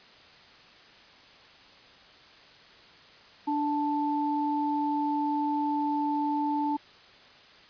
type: tone pair together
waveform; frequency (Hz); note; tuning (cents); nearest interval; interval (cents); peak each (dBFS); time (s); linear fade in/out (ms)
sine; 293.7 / 880.1; D4 / A5; 0 / 0; octave + perfect fifth; 1900; -28; 3.47-6.77; 10
effects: white hiss -53 dBFS RMS until 7.69 s + resampled to 11025 Hz